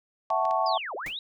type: chord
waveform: sine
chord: F# minor seventh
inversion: third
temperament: equal with one note detuned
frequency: 659.3 / 748.6 / 880 / 1108.7 Hz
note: E5 / F#5 / A5 / C#6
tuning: 0 / +20 / 0 / 0 cents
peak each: -28 dBFS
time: 0.3-0.78 s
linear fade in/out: 5 ms
type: clicks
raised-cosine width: 0.2 ms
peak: -26 dBFS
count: 3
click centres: 0.303 / 0.453 / 0.51 s
type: linear two-way sweep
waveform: sine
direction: down then up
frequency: 5090 to 345.9 to 3939 Hz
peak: -32 dBFS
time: 0.66-1.19 s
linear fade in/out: 2 ms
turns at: 0.95 s
type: noise with exponential decay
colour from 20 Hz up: pink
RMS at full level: -37 dBFS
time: 1.06-1.18 s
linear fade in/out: 2 ms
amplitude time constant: 24 ms
effects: none